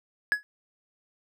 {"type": "tone with exponential decay", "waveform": "triangle", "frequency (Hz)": 1684, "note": "G#6", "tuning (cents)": 24, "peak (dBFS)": -15, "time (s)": [0.32, 0.43], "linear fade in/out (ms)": 0, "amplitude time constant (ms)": 23, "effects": []}